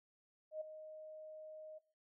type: tone with ADSR envelope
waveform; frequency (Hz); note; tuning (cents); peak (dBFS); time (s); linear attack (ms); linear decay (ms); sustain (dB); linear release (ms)
sine; 622.3; D#5; 0; -38; 0.51-1.79; 100; 8; -11; 16
effects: noise-tail reverb RT60 0.4 s tail -18 dB re dry